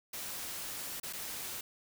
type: noise with dropouts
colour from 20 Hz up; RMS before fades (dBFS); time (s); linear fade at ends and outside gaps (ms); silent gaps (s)
white; -41; 0.13-1.61; 5; 1-1.031 / 1.128-1.132
effects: none